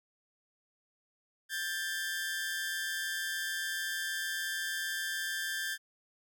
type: tone pair together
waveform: sawtooth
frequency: 1588 / 1754.6 Hz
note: G6 / A6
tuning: +22 / -5 cents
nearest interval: major second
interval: 173 cents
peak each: -32 / -34 dBFS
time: 1.49-5.78 s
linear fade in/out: 50 ms
effects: none